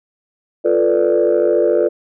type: chord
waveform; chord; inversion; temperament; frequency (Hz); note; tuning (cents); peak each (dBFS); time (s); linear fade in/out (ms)
sine; B half-diminished seventh; second; equal; 349.2 / 440 / 493.9 / 587.3; F4 / A4 / B4 / D5; 0 / 0 / 0 / 0; -16; 0.64-1.89; 20
effects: tanh soft clip ceiling -5 dBFS